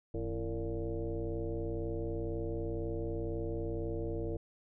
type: tone with frequency modulation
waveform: sine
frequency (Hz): 212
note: G#3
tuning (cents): +36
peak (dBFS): -33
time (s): 0.14-4.37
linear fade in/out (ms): 5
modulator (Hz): 122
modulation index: 2.6
effects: none